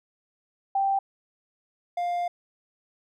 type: tone pair in turn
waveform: sine / triangle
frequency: 784 / 701.9 Hz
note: G5 / F5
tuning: 0 / +9 cents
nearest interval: major second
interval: 191 cents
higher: first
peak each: -21 / -23 dBFS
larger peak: first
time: 0.75-0.99 / 1.97-2.28 s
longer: second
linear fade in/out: 5 ms
effects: none